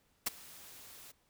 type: noise with ADSR envelope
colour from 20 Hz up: white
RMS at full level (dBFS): -30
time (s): 0.26-1.12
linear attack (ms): 10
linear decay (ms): 18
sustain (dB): -23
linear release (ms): 12
effects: pink hiss -73 dBFS RMS until 1.29 s